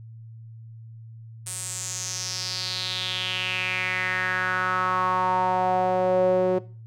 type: tone with band-pass filter sweep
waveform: sawtooth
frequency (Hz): 184.2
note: F#3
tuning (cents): -7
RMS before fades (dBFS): -25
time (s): 1.46-6.59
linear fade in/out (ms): 10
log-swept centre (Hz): 9000 to 450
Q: 4.6
effects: noise-tail reverb RT60 0.4 s tail -19 dB re dry + added 113 Hz sine -40 dBFS peak until 6.86 s